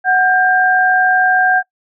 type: tone pair together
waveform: sine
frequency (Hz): 739.7 / 1593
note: F#5 / G6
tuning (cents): -1 / +27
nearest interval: octave + minor second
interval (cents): 1328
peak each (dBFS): -12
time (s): 0.04-1.63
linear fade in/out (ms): 50
effects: noise-tail reverb RT60 0.1 s tail -22 dB re dry